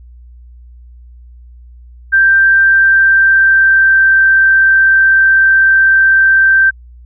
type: tone with pitch glide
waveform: sine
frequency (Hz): 1574 to 1564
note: G6 to G6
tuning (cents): +7 to -4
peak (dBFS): -5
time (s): 2.12-6.71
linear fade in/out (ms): 20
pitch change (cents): -11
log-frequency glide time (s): 2.58-4.11
effects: added 60 Hz sine -34 dBFS peak until 7.05 s